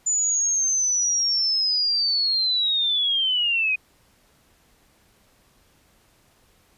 sine linear sweep, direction down, 7040 to 2478 Hz, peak -19 dBFS, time 0.06-3.76 s, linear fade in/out 10 ms, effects pink hiss -60 dBFS RMS until 6.77 s + resampled to 32000 Hz

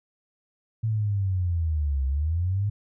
sine linear two-way sweep, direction down then up, 112.9 to 65.41 to 105.1 Hz, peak -22 dBFS, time 0.83-2.7 s, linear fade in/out 10 ms, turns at 2.06 s, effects none

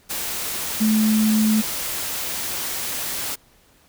sine tone in noise, 216.7 Hz, A3, 26 cents flat, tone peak -15 dBFS, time 0.8-1.62 s, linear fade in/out 20 ms, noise white, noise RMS -27 dBFS, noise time 0.09-3.36 s, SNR +9 dB, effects pink hiss -56 dBFS RMS until 3.88 s

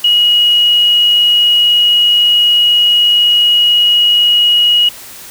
sine tone, 2899 Hz, F#7, 36 cents flat, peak -6 dBFS, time 0.04-4.89 s, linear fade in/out 5 ms, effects white hiss -32 dBFS RMS until 5.3 s

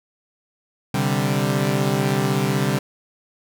sawtooth chord, C suspended second, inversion none, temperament equal, 130.81 / 146.83 / 196 Hz, C3 / D3 / G3, 0 / 0 / 0 cents, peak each -19 dBFS, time 0.94-2.79 s, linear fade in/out 5 ms, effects none

